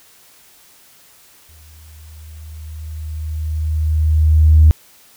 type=tone with exponential growth; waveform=sine; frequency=77.78 Hz; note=D#2; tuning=in tune; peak=-3 dBFS; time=1.49-4.71 s; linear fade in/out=0 ms; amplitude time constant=700 ms; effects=tanh soft clip ceiling 0 dBFS + white hiss -48 dBFS RMS until 5.16 s